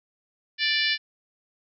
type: harmonic tone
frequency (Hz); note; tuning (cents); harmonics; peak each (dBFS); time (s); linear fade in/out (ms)
587.3; D5; 0; 3 / 4 / 5 / 6 / 7 / 8 / 9; -27 / -28 / -29 / -30 / -30 / -31 / -32; 0.58-0.98; 50
effects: none